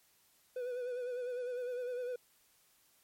triangle tone with vibrato, 495 Hz, B4, 4 cents sharp, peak -34 dBFS, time 0.56-2.16 s, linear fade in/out 5 ms, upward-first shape sine, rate 9.9 Hz, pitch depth 45 cents each way, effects white hiss -69 dBFS RMS until 3.03 s + MP3 64 kbps

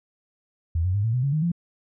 sine tone with pitch steps, 82.8 / 91.87 / 101.94 / 113.11 / 125.5 / 139.25 / 154.51 / 171.44 Hz, E2 / F#2 / G#2 / A2 / B2 / C#3 / D#3 / F3, +8 / -12 / -32 / +48 / +28 / +8 / -12 / -32 cents, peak -20 dBFS, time 0.75-1.518 s, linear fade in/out 5 ms, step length 96 ms, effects none

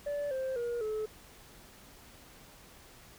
sine tone with pitch steps, 579 / 524.8 / 475.8 / 431.3 Hz, D5 / C5 / A#4 / A4, -25 / +5 / +35 / -35 cents, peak -29 dBFS, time 0.06-1.06 s, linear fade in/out 10 ms, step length 250 ms, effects tanh soft clip ceiling -31 dBFS + pink hiss -55 dBFS RMS until 3.18 s

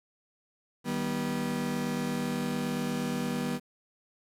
35% pulse chord, Eb augmented, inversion none, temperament just, 155.56 / 194.45 / 243.1 Hz, Eb3 / G3 / B3, 0 / -14 / -27 cents, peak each -35 / -33 / -30 dBFS, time 0.84-3.6 s, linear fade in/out 50 ms, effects resampled to 32000 Hz + 9-bit

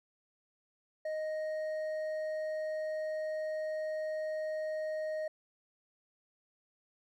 triangle tone with hard clipping, 622.3 Hz, D#5, in tune, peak -35 dBFS, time 1.05-5.28 s, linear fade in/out 5 ms, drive 8 dB, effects none

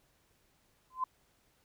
sine tone with exponential growth, 1030 Hz, C6, 28 cents flat, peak -26 dBFS, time 0.9-1.04 s, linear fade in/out 5 ms, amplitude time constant 29 ms, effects pink hiss -71 dBFS RMS until 1.64 s

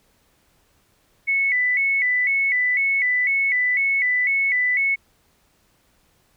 sine tone with vibrato, 2093 Hz, C7, in tune, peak -17 dBFS, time 1.27-4.96 s, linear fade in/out 20 ms, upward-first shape square, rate 2 Hz, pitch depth 87 cents each way, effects pink hiss -62 dBFS RMS until 6.36 s

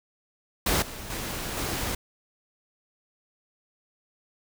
pink noise with level steps, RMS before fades -24 / -39 / -33 / -30 dBFS, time 0.66-1.95 s, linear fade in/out 5 ms, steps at 0.82 / 1.1 / 1.57 s, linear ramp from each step 2 ms, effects none

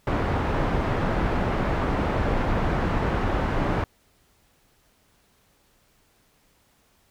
pink low-pass noise, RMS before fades -24 dBFS, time 0.07-3.84 s, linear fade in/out 2 ms, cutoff 1400 Hz, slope 12 dB/octave, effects pink hiss -63 dBFS RMS until 7.1 s

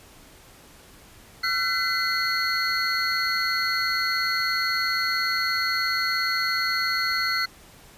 triangle tone cluster, 1355 / 1512 / 2027 / 4333 Hz, E6 / F#6 / B6 / C#8, +47 / +37 / +45 / -40 cents, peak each -27 / -28 / -26 / -25 dBFS, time 1.43-7.46 s, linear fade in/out 10 ms, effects pink hiss -50 dBFS RMS until 7.97 s + resampled to 32000 Hz

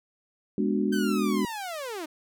sine chord, G# half-diminished seventh, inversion none, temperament equal, 207.7 / 246.9 / 293.7 / 370 Hz, G#3 / B3 / D4 / F#4, 0 / 0 / 0 / 0 cents, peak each -26 / -30 / -29 / -30 dBFS, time 0.58-1.45 s, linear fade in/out 2 ms
sawtooth linear sweep, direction down, 1561 to 293.7 Hz, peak -29 dBFS, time 0.92-2.06 s, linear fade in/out 10 ms
effects none

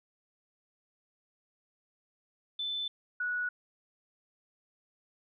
sine tone pair in turn, 3520 / 1467.2 Hz, A7 / F#6, 0 / -15 cents, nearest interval octave + minor third, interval 1515 cents, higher first, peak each -32 / -30 dBFS, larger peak second, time 2.59-2.88 / 3.2-3.49 s, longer neither, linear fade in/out 5 ms, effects none

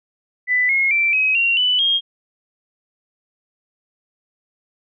sine tone with pitch steps, 1993 / 2161 / 2343 / 2540 / 2754 / 2986 / 3238 Hz, B6 / C#7 / D7 / D#7 / F7 / F#7 / G#7, +15 / -45 / -5 / +35 / -25 / +15 / -45 cents, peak -14 dBFS, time 0.47-2.01 s, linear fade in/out 50 ms, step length 220 ms, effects none

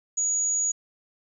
sine tone, 6790 Hz, G#8, 37 cents sharp, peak -22 dBFS, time 0.17-0.72 s, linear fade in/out 10 ms, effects none

